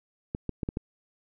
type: clicks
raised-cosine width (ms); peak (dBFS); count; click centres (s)
3; -17; 5; 0.349 / 0.493 / 0.632 / 0.689 / 0.771
effects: none